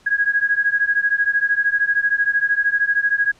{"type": "beating tone pair", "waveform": "sine", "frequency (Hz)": [1645, 1658], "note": ["G#6", "G#6"], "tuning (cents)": [-17, -3], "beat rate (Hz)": 13, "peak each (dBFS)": [-18, -19], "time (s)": [0.06, 3.32], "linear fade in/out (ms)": 10, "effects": ["pink hiss -53 dBFS RMS until 3.39 s", "low-pass 7000 Hz 12 dB/octave"]}